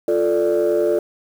sine chord, D minor, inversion first, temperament equal, 349.2 / 440 / 587.3 Hz, F4 / A4 / D5, 0 / 0 / 0 cents, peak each -18 dBFS, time 0.08-0.99 s, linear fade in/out 2 ms, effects tanh soft clip ceiling -10 dBFS + 7-bit

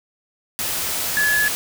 sine tone in noise, 1704 Hz, G#6, 44 cents sharp, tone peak -16 dBFS, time 1.17-1.48 s, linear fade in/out 0 ms, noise white, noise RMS -24 dBFS, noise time 0.59-1.55 s, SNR +5 dB, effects none

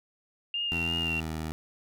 sine tone with vibrato, 2794 Hz, F7, in tune, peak -28 dBFS, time 0.54-1.2 s, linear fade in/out 2 ms, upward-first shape sine, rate 2.9 Hz, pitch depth 30 cents each way
15% pulse tone with pitch glide, 83.5 to 79.04 Hz, E2 to D#2, +23 to +28 cents, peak -26 dBFS, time 0.72-1.52 s, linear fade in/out 0 ms, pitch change -95 cents, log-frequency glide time 0.96-1.32 s
effects none

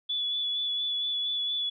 sine tone with vibrato, 3434 Hz, A7, 43 cents flat, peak -27 dBFS, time 0.09-1.7 s, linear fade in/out 10 ms, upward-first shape sine, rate 4.3 Hz, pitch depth 18 cents each way, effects none

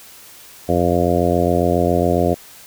harmonic tone, 87.31 Hz, F2, in tune, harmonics 1 / 2 / 3 / 4 / 5 / 6 / 7 / 8, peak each -22 / -22 / -22 / -22 / -22 / -22 / -22 / -22 dBFS, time 0.68-2.35 s, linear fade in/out 20 ms, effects white hiss -42 dBFS RMS until 2.66 s

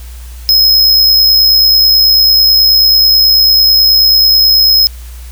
square tone with amplitude modulation, 5130 Hz, E8, 48 cents flat, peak -3 dBFS, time 0.49-4.87 s, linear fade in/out 0 ms, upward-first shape sine, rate 69.2 Hz, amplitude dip 35%, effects added 60 Hz sine -25 dBFS peak until 5.31 s + white hiss -38 dBFS RMS until 5.31 s

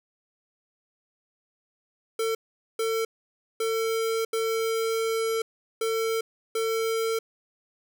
square tone bursts at uneven times, 450.1 Hz, A4, 39 cents sharp, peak -25 dBFS, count 6, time 2.19-2.35 / 2.79-3.05 / 3.6-4.25 / 4.33-5.42 / 5.81-6.21 / 6.55-7.19 s, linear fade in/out 5 ms, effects none

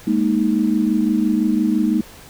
sine chord, Ab suspended second, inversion none, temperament just, 207.7 / 233.6 / 311.5 Hz, Ab3 / Bb3 / Eb4, 0 / +4 / +2 cents, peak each -19 dBFS, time 0.07-2.01 s, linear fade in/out 5 ms, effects pink hiss -42 dBFS RMS until 2.29 s

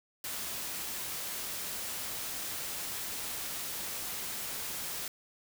white noise, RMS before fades -38 dBFS, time 0.24-5.08 s, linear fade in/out 2 ms, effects none

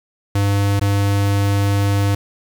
square tone with dropouts, 100.3 Hz, G2, 40 cents sharp, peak -15 dBFS, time 0.35-2.15 s, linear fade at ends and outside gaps 5 ms, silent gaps 0.796-0.812 s, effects 7-bit

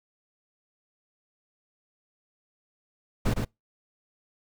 brown noise with echo, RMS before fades -24 dBFS, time 3.25-3.34 s, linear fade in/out 10 ms, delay 110 ms, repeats 1, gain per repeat -4 dB, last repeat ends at 3.45 s, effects noise-tail reverb RT60 0.2 s tail -26 dB re dry

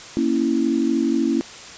sine chord, A# diminished, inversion none, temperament equal, 233.1 / 277.2 / 329.6 Hz, A#3 / C#4 / E4, 0 / 0 / 0 cents, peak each -22 / -21 / -21 dBFS, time 0.17-1.41 s, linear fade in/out 0 ms, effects white hiss -38 dBFS RMS until 1.77 s + resampled to 16000 Hz

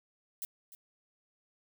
violet noise with echo, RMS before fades -38 dBFS, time 0.42-0.45 s, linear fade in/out 0 ms, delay 300 ms, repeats 1, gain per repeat -14 dB, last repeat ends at 0.75 s, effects none

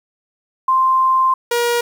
sine / sawtooth tone pair in turn, 1046.5 / 476.2 Hz, C6 / A#4, 0 / +37 cents, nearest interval octave + major second, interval 1363 cents, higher first, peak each -11 dBFS, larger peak neither, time 0.68-1.34 / 1.51-1.81 s, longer first, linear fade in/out 5 ms, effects 8-bit

